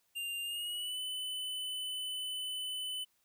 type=tone with pitch glide; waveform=square; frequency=2794 to 3012 Hz; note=F7 to F#7; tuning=0 to +30 cents; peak=-37 dBFS; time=0.15-3.05 s; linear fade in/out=20 ms; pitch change=+130 cents; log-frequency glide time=0.42-0.99 s; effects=white hiss -75 dBFS RMS until 3.24 s